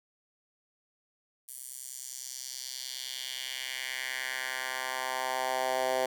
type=tone with high-pass filter sweep; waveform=10% pulse; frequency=129.6 Hz; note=C3; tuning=16 cents flat; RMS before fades=-35 dBFS; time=1.48-6.06 s; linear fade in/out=5 ms; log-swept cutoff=10000 to 560 Hz; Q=1.9; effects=none